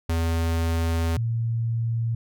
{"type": "tone pair in turn", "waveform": ["square", "sine"], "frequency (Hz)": [82.7, 115.08], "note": ["E2", "A#2"], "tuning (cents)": [6, -22], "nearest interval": "tritone", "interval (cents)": 572, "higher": "second", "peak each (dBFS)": -22, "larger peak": "neither", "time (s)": [[0.09, 1.17], [1.17, 2.15]], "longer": "first", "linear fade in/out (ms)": 5, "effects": []}